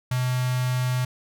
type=tone with notch filter; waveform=square; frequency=126.3 Hz; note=B2; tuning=39 cents sharp; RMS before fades=-24 dBFS; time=0.11-1.05 s; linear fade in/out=5 ms; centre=400 Hz; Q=0.72; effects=none